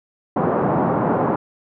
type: band-pass noise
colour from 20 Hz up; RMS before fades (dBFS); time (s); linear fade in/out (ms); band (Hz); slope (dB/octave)
pink; -19; 0.36-1.36; 5; 140 to 1100; 24
effects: none